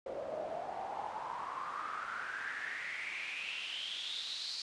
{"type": "noise with band-pass filter sweep", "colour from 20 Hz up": "pink", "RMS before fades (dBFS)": -41, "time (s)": [0.06, 4.62], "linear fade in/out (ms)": 2, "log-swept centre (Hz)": [540, 4500], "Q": 7.4, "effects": ["resampled to 22050 Hz"]}